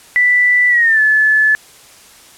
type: tone with pitch glide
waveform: sine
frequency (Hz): 1975.5 to 1729.7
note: B6 to A6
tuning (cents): 0 to -30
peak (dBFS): -8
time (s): 0.16-1.55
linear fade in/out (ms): 0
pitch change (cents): -230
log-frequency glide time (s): 0.69-1.01
effects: white hiss -42 dBFS RMS until 2.37 s + low-pass 11000 Hz 12 dB/octave